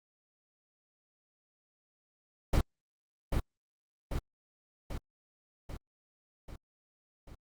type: noise with echo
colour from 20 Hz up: brown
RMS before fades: -25 dBFS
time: 2.53-2.61 s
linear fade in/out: 5 ms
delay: 790 ms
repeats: 6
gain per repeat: -4 dB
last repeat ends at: 7.35 s
effects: Opus 48 kbps